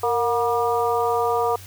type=harmonic tone with a mistuned harmonic; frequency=240.1 Hz; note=B3; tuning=49 cents flat; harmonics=2 / 3 / 4 / 5; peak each=-22 / -24 / -25 / -26 dBFS; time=0.03-1.56 s; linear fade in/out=5 ms; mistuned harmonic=2; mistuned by=-57 cents; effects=added 96 Hz sine -41 dBFS peak until 1.66 s + white hiss -44 dBFS RMS until 1.66 s